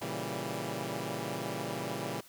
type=chord; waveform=10% pulse; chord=A# diminished seventh; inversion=none; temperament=equal; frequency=116.54 / 138.59 / 164.81 / 196 Hz; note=A#2 / C#3 / E3 / G3; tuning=0 / 0 / 0 / 0 cents; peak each=-32 dBFS; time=0.01-2.21 s; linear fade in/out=10 ms; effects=white hiss -57 dBFS RMS until 2.28 s